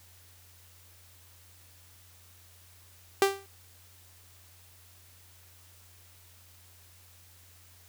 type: tone with exponential decay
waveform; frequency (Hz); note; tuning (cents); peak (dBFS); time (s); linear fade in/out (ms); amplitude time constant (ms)
sawtooth; 392.7; G4; +3; -13; 3.22-3.46; 1; 51
effects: added 89 Hz sine -58 dBFS peak until 7.88 s + white hiss -58 dBFS RMS until 7.88 s